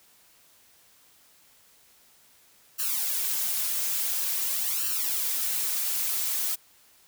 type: noise with flanger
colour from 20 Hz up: blue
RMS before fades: -28 dBFS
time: 2.78-6.56 s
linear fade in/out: 20 ms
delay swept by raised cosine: 0.69 to 5.09 ms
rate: 0.48 Hz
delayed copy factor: +1
effects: white hiss -59 dBFS RMS until 7.07 s